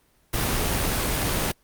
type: noise with amplitude modulation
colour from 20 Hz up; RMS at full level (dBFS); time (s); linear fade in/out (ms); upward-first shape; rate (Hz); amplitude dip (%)
pink; -23; 0.33-1.52; 10; sine; 77; 25
effects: pink hiss -63 dBFS RMS until 1.63 s + Opus 24 kbps